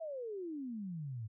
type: exponential sweep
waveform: sine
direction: down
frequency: 671 to 103.83 Hz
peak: -39 dBFS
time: 0-1.28 s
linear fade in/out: 20 ms
effects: none